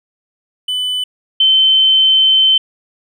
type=tone pair in turn; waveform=triangle / sine; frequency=3000 / 3081 Hz; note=F#7 / G7; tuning=+23 / -31 cents; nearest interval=unison; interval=46 cents; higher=second; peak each=-14 / -7 dBFS; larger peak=second; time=0.68-1.04 / 1.4-2.58 s; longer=second; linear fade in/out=5 ms; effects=none